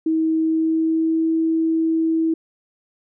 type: tone with pitch glide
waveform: sine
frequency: 320 to 324.1 Hz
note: D#4 to E4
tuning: +49 to -29 cents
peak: -16 dBFS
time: 0.06-2.34 s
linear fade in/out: 5 ms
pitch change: +22 cents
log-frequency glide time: 0.4-1.3 s
effects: none